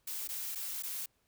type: noise with dropouts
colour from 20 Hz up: blue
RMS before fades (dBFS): -39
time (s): 0.07-1.06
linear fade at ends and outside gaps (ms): 5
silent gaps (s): 0.275-0.288 / 0.55-0.555 / 0.825-0.833
effects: pink hiss -75 dBFS RMS until 1.27 s